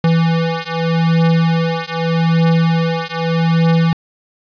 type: beating tone pair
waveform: square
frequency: 164.81 / 165.63 Hz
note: E3 / E3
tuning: 0 / +9 cents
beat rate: 0.82 Hz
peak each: -16 dBFS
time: 0.04-3.93 s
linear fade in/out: 2 ms
effects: resampled to 11025 Hz + 8-bit